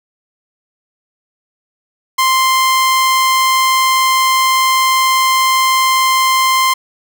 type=tone; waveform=sawtooth; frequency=1046.5 Hz; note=C6; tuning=in tune; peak=-6 dBFS; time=2.18-6.74 s; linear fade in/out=10 ms; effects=none